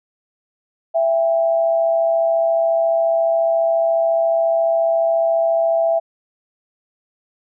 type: tone pair together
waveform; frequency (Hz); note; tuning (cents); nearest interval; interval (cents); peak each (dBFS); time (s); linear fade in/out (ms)
sine; 664 / 798.3; E5 / G5; +12 / +31; minor third; 319; -14 / -24; 0.94-6; 20
effects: none